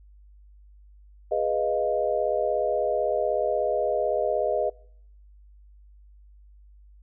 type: chord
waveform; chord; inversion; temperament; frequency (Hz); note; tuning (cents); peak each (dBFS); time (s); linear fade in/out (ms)
sine; F half-diminished seventh; first; equal with one note detuned; 415.3 / 492.5 / 622.3 / 698.5; Ab4 / Cb5 / Eb5 / F5; 0 / -5 / 0 / 0; -29 / -28 / -25 / -30; 1.31-4.7; 10
effects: noise-tail reverb RT60 0.7 s tail -26 dB re dry + added 50 Hz sine -49 dBFS peak until 7.02 s